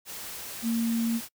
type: tone in noise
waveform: sine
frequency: 230 Hz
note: A#3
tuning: 23 cents flat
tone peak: -24 dBFS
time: 0.62-1.21 s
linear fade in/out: 50 ms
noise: white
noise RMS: -39 dBFS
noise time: 0.05-1.29 s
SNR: +12 dB
effects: noise-tail reverb RT60 0.1 s tail -26 dB re dry